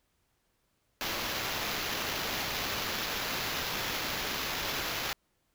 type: noise with sample-and-hold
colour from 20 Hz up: white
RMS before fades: -34 dBFS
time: 1.01-5.13 s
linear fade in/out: 0 ms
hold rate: 8820 Hz
effects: pink hiss -75 dBFS RMS until 5.54 s